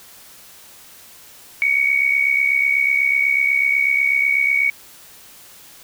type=tone with amplitude modulation; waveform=sine; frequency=2241 Hz; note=C#7; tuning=18 cents sharp; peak=-11 dBFS; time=1.62-4.7 s; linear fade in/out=0 ms; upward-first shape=sine; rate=68.1 Hz; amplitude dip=70%; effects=white hiss -44 dBFS RMS until 5.83 s